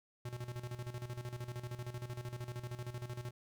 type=tone with tremolo; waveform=square; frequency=121.9 Hz; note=B2; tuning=22 cents flat; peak=-40 dBFS; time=0.25-3.31 s; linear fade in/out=5 ms; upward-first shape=square; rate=13 Hz; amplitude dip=70%; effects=none